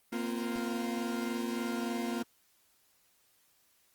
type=chord; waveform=40% pulse; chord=Bb suspended second; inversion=none; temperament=equal with one note detuned; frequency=233.1 / 256.5 / 349.2 Hz; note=Bb3 / C4 / F4; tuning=0 / -34 / 0 cents; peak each=-34 / -38 / -38 dBFS; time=0.12-2.23 s; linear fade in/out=10 ms; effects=white hiss -69 dBFS RMS until 3.94 s + Opus 32 kbps